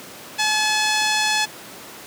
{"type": "tone with low-pass filter", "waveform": "5% pulse", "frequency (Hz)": 857, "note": "A5", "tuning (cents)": -46, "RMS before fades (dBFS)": -20, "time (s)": [0.38, 1.46], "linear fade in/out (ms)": 20, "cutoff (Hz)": 6100, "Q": 0.55, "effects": ["pink hiss -38 dBFS RMS until 2.06 s", "high-pass 200 Hz 12 dB/octave"]}